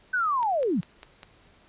sine linear sweep, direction down, 1542 to 143 Hz, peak -22 dBFS, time 0.13-0.81 s, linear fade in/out 10 ms
click train, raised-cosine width 0.2 ms, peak -24 dBFS, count 5, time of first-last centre 0.43-1.232 s, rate 4.99 Hz
effects pink hiss -58 dBFS RMS until 1.68 s + resampled to 8000 Hz

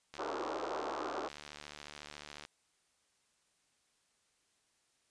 click train, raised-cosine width 0.2 ms, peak -29 dBFS, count 172, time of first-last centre 0.14-2.451 s, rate 74 Hz
pink band-pass noise, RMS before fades -39 dBFS, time 0.18-1.29 s, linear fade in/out 20 ms, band 310 to 1400 Hz, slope 48 dB/octave
effects white hiss -75 dBFS RMS until 5.1 s + resampled to 22050 Hz

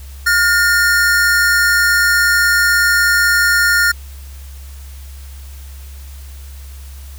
square tone pair together, 1422 / 1814.5 Hz, F6 / A#6, +31 / -47 cents, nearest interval major third, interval 422 cents, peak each -13 / -15 dBFS, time 0.26-3.92 s, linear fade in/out 10 ms, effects added 68 Hz sine -30 dBFS peak until 7.18 s + white hiss -43 dBFS RMS until 7.18 s

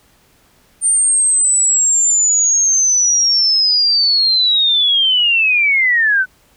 sine linear sweep, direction down, 8950 to 1480 Hz, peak -10 dBFS, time 0.81-6.26 s, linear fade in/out 50 ms, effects pink hiss -53 dBFS RMS until 6.56 s

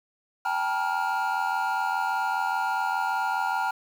triangle tone cluster, 780 / 867 / 952 / 1405 Hz, G5 / A5 / A#5 / F6, -9 / -26 / +36 / +10 cents, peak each -28 dBFS, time 0.45-3.71 s, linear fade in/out 5 ms, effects 8-bit

